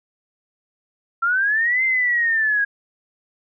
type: linear two-way sweep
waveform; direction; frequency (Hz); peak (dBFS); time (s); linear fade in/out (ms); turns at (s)
sine; up then down; 1348 to 2093 to 1631; -16; 1.22-2.65; 10; 1.84
effects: none